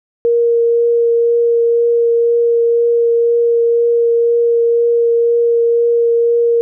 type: tone with vibrato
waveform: sine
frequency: 468.5 Hz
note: A#4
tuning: 9 cents sharp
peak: -9 dBFS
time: 0.25-6.61 s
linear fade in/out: 0 ms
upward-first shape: triangle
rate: 2 Hz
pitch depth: 10 cents each way
effects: none